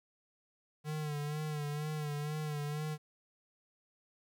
square tone with vibrato, 150 Hz, D3, 37 cents sharp, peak -36 dBFS, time 0.84-2.98 s, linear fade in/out 50 ms, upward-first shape sine, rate 2.1 Hz, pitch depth 48 cents each way, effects 12-bit

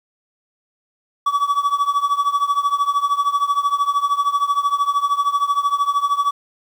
triangle tone with tremolo, 1142 Hz, D6, 49 cents flat, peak -10 dBFS, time 1.26-6.31 s, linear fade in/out 5 ms, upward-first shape triangle, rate 13 Hz, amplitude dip 90%, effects 8-bit

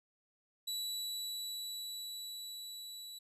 sawtooth tone with level ramp, 3937 Hz, B7, 6 cents flat, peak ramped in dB -33 to -43 dBFS, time 0.67-3.19 s, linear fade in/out 10 ms, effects resampled to 32000 Hz

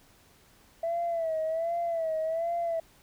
sine tone with vibrato, 659.3 Hz, E5, in tune, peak -26 dBFS, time 0.83-2.8 s, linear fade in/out 5 ms, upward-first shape sine, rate 1.3 Hz, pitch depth 72 cents each way, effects tanh soft clip ceiling -23 dBFS + pink hiss -60 dBFS RMS until 3.02 s

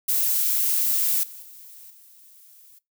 violet noise with level steps, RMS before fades -22 / -41 / -45 / -51 dBFS, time 0.08-2.79 s, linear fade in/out 10 ms, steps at 1.23 / 1.42 / 1.9 s, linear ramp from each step 5 ms, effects noise-tail reverb RT60 0.2 s tail -21 dB re dry

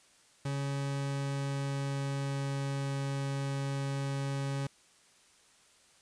40% pulse tone with pitch glide, 139.4 to 138.2 Hz, C#3 to C#3, +10 to -5 cents, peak -31 dBFS, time 0.45-4.67 s, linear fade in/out 5 ms, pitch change -15 cents, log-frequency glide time 0.57-3.03 s, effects white hiss -63 dBFS RMS until 6.01 s + resampled to 22050 Hz

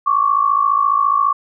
sine tone pair together, 1100 / 1154.6 Hz, C#6 / D6, -14 / -30 cents, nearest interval minor second, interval 84 cents, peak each -15 dBFS, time 0.06-1.33 s, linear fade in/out 10 ms, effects none

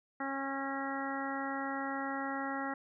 harmonic tone, 273 Hz, C#4, 26 cents flat, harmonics 1 / 2 / 3 / 4 / 5 / 6 / 7, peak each -39 / -44 / -40 / -45 / -42 / -46 / -43 dBFS, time 0.2-2.74 s, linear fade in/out 5 ms, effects none

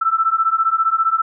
sine beating tone pair, 1318.5 / 1333.5 Hz, E6 / E6, 0 / +20 cents, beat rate 15 Hz, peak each -17 / -17 dBFS, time 0.01-1.22 s, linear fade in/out 10 ms, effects none

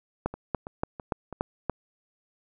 two click trains, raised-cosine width 1 ms, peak -12 / -23 dBFS, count 6 / 4, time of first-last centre 0.26-1.697 / 0.34-1.327 s, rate 3.48 / 3.04 Hz, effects none

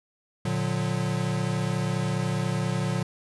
square chord, Bb augmented, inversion none, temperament equal with one note detuned, 116.54 / 146.83 / 181.09 Hz, Bb2 / D3 / F#3, 0 / 0 / -37 cents, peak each -30 dBFS, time 0.45-3.03 s, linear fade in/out 5 ms, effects resampled to 24000 Hz

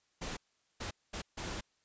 pink noise bursts at uneven times, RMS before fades -40 dBFS, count 4, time 0.21-0.37 / 0.8-0.91 / 1.13-1.22 / 1.37-1.61 s, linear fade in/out 10 ms, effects white hiss -75 dBFS RMS until 1.84 s + resampled to 16000 Hz

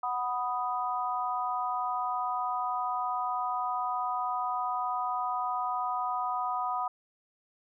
sine chord, B major, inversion second, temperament equal, 740 / 987.8 / 1244.5 Hz, F#5 / B5 / D#6, 0 / 0 / 0 cents, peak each -33 dBFS, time 0.03-6.88 s, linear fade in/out 5 ms, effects none

